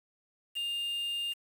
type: tone with quantisation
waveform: triangle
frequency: 2810 Hz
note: F7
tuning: 10 cents sharp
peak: -30 dBFS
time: 0.55-1.34 s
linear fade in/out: 20 ms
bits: 8
effects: none